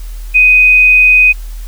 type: tone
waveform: sine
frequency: 2500 Hz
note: D#7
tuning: 8 cents sharp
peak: -3 dBFS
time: 0.34-1.33 s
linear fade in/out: 20 ms
effects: added 40 Hz sine -21 dBFS peak until 1.67 s + white hiss -40 dBFS RMS until 1.67 s